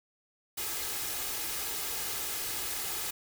white noise with comb filter, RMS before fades -35 dBFS, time 0.57-3.11 s, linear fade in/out 10 ms, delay 2.4 ms, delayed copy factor +0.5, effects none

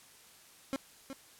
30% pulse tone with echo, 270 Hz, C#4, 45 cents flat, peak -29 dBFS, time 0.73-0.76 s, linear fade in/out 0 ms, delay 370 ms, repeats 1, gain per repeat -9 dB, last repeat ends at 1.13 s, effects white hiss -58 dBFS RMS until 1.39 s + low-pass 12000 Hz 12 dB/octave

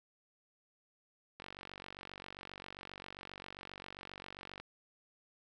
click train, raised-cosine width 0.3 ms, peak -30 dBFS, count 153, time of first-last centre 1.4-4.6 s, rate 47.5 Hz, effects none

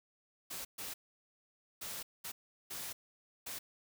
white noise bursts at uneven times, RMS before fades -43 dBFS, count 6, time 0.5-0.65 / 0.78-0.94 / 1.81-2.03 / 2.24-2.32 / 2.7-2.93 / 3.46-3.59 s, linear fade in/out 10 ms, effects none

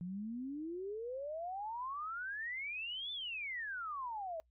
sine exponential two-way sweep, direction up then down, 171.2 to 3560 to 625 Hz, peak -39 dBFS, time 0.01-4.4 s, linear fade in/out 0 ms, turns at 3.12 s, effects noise-tail reverb RT60 0.1 s tail -23 dB re dry + added 60 Hz sine -70 dBFS peak until 4.5 s

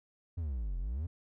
triangle exponential two-way sweep, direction down then up, 90.2 to 41.21 to 90.2 Hz, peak -31 dBFS, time 0.37-1.07 s, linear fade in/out 10 ms, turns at 0.78 s, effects none

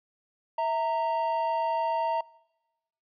triangle tone pair together, 653 / 923.5 Hz, E5 / A#5, -17 / -16 cents, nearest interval tritone, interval 601 cents, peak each -28 / -25 dBFS, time 0.58-2.21 s, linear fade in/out 5 ms, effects noise-tail reverb RT60 1.0 s tail -24 dB re dry + resampled to 11025 Hz

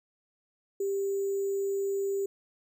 sine tone with sample-and-hold, 394 Hz, G4, 9 cents sharp, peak -27 dBFS, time 0.8-2.26 s, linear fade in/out 5 ms, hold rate 7350 Hz, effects none

